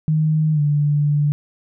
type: tone with pitch glide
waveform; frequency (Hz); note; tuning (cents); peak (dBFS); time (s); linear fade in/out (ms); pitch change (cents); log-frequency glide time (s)
sine; 155.56 to 146.83; D#3 to D3; 0 to 0; -14; 0.08-1.32; 0; -100; 0.53-0.6
effects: none